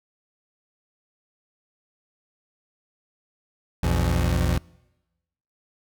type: tone pair together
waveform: 25% pulse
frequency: 60.44 / 84.7 Hz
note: B1 / E2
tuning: -37 / +48 cents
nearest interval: tritone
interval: 585 cents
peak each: -19 dBFS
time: 3.83-4.58 s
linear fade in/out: 5 ms
effects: noise-tail reverb RT60 1.0 s tail -25 dB re dry